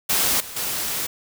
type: noise with level steps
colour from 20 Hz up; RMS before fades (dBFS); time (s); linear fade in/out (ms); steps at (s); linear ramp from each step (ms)
white; -20 / -36 / -26; 0.09-1.07; 10; 0.4 / 0.56; 5
effects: none